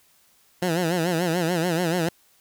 15% pulse tone with vibrato, 171.2 Hz, F3, 34 cents flat, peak -15 dBFS, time 0.62-2.09 s, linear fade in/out 5 ms, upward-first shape sine, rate 6.9 Hz, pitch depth 120 cents each way, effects white hiss -60 dBFS RMS until 2.4 s

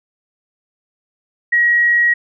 sine tone, 1902 Hz, A#6, 34 cents sharp, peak -10 dBFS, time 1.52-2.14 s, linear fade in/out 10 ms, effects none

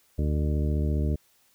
harmonic tone, 74.8 Hz, D2, 32 cents sharp, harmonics 1 / 2 / 3 / 4 / 5 / 6 / 8, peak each -24 / -30 / -34 / -36 / -38 / -40 / -42 dBFS, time 0.18-1.16 s, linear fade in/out 10 ms, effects white hiss -64 dBFS RMS until 1.54 s

